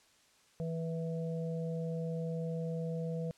harmonic tone, 164 Hz, E3, 9 cents flat, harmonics 1 / 3 / 4, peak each -35 / -40 / -47 dBFS, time 0.6-3.31 s, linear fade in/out 0 ms, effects white hiss -66 dBFS RMS until 3.37 s + low-pass 8000 Hz 12 dB/octave

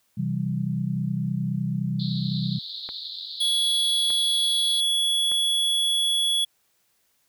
sine chord, C major, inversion none, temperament equal with one note detuned, 130.81 / 164.81 / 194.53 Hz, C3 / E3 / G3, 0 / 0 / -13 cents, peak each -28 dBFS, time 0.17-2.59 s, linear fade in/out 10 ms
pink band-pass noise, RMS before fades -36 dBFS, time 1.99-4.81 s, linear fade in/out 10 ms, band 3600 to 4400 Hz, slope 96 dB/octave
click train, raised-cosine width 0.5 ms, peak -24 dBFS, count 3, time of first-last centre 2.89-5.317 s, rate 0.824 Hz
square tone, 3375 Hz, G#7, 27 cents sharp, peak -21 dBFS, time 3.4-6.45 s, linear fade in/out 10 ms
effects white hiss -68 dBFS RMS until 7.28 s

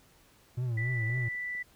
triangle tone with vibrato, 118.9 Hz, A#2, 35 cents sharp, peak -27 dBFS, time 0.57-1.29 s, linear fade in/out 10 ms, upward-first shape triangle, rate 3.7 Hz, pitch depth 140 cents each way
sine tone, 1975.5 Hz, B6, in tune, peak -33 dBFS, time 0.77-1.63 s, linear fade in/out 10 ms
clicks, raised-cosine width 2 ms, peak -43 / -37 / -38 / -47 / -44 dBFS, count 5, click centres 1.034 / 1.1 / 1.176 / 1.35 / 1.551 s
effects pink hiss -62 dBFS RMS until 1.75 s

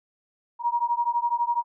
sine beating tone pair, 944 / 956 Hz, A#5 / A#5, +22 / +43 cents, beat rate 12 Hz, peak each -25 dBFS, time 0.59-1.64 s, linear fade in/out 50 ms, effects none

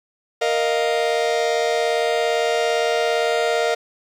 45% pulse chord, Bb suspended fourth, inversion none, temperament just, 466.2 / 621.6 / 699.2 Hz, Bb4 / Eb5 / F5, 0 / -2 / +2 cents, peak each -21 / -23 / -23 dBFS, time 0.41-3.75 s, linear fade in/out 10 ms, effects low-pass 6000 Hz 12 dB/octave + 8-bit

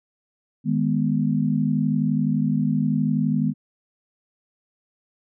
sine chord, G# minor, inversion second, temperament equal, 155.56 / 207.7 / 246.9 Hz, D#3 / G#3 / B3, 0 / 0 / 0 cents, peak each -23 dBFS, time 0.64-3.54 s, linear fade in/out 50 ms, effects none

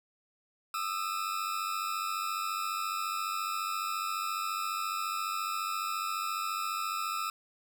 40% pulse tone pair together, 1226 / 1320.5 Hz, D#6 / E6, -26 / +3 cents, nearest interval minor second, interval 129 cents, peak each -35 / -33 dBFS, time 0.74-7.3 s, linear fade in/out 2 ms, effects none

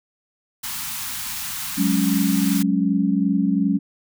white band-stop noise, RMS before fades -29 dBFS, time 0.63-2.63 s, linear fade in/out 10 ms, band 260 to 790 Hz, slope 48 dB/octave
sine chord, F# suspended second, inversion none, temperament equal, 185 / 207.7 / 277.2 Hz, F#3 / G#3 / C#4, 0 / 0 / 0 cents, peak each -21 dBFS, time 1.77-3.79 s, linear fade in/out 20 ms
effects none

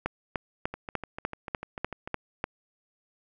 two click trains, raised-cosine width 0.5 ms, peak -13 / -21 dBFS, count 9 / 10, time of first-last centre 0.06-2.441 / 0.74-2.075 s, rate 3.36 / 6.74 Hz, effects none

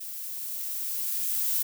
violet noise with level ramp, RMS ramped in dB -38 to -26 dBFS, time 0-1.63 s, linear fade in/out 10 ms, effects none

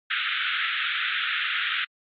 pink band-pass noise, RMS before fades -27 dBFS, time 0.1-1.85 s, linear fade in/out 10 ms, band 1300 to 3700 Hz, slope 96 dB/octave, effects AAC 64 kbps

